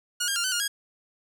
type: tone with pitch steps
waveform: 10% pulse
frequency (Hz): 1440 / 1609 / 1397 / 1516 / 1420 / 1642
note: F#6 / G6 / F6 / F#6 / F6 / G#6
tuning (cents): -47 / +45 / 0 / +42 / +28 / -20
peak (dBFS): -16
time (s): 0.2-0.68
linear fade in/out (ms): 10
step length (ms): 80
effects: none